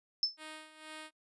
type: tone with exponential decay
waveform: sine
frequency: 5274 Hz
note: E8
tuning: in tune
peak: -23 dBFS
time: 0.23-0.37 s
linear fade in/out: 1 ms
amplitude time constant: 29 ms
type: tone with tremolo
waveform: 5% pulse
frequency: 311.1 Hz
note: D#4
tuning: in tune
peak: -33 dBFS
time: 0.37-1.11 s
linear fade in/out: 50 ms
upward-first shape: sine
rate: 2.1 Hz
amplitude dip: 75%
effects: noise-tail reverb RT60 0.1 s tail -25 dB re dry + resampled to 24000 Hz